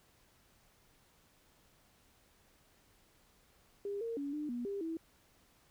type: tone with pitch steps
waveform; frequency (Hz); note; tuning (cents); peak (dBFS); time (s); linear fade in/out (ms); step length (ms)
sine; 403 / 460.2 / 283 / 299.6 / 241.4 / 399.3 / 326; G4 / A#4 / C#4 / D4 / B3 / G4 / E4; +48 / -22 / +36 / +35 / -39 / +32 / -19; -36; 3.85-4.97; 2; 160
effects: pink hiss -68 dBFS RMS until 5.7 s